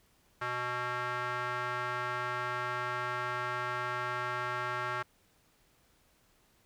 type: tone with band-pass filter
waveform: square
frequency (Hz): 123.47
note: B2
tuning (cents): 0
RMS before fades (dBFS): -35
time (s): 0.41-5.03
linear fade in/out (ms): 10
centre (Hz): 1400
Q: 2.3
effects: pink hiss -68 dBFS RMS until 6.65 s